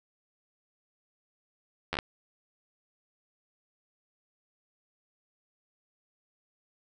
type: slowing click train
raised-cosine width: 0.3 ms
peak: -14 dBFS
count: 5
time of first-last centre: 1.93-1.988 s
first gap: 11 ms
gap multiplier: 1.19
effects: none